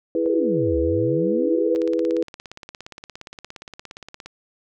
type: chord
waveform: sine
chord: E major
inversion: none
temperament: equal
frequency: 329.6 / 415.3 / 493.9 Hz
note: E4 / G#4 / B4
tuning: 0 / 0 / 0 cents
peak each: -22 / -26 / -22 dBFS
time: 0.15-2.23 s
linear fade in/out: 2 ms
type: exponential two-way sweep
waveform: sine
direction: down then up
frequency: 521 to 68.1 to 521 Hz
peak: -24 dBFS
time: 0.26-1.75 s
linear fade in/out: 0 ms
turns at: 0.78 s
type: click train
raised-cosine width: 0.2 ms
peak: -20 dBFS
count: 44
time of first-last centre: 1.76-4.26 s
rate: 17.2 Hz
effects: none